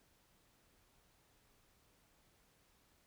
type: silence
effects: pink hiss -72 dBFS RMS until 3.06 s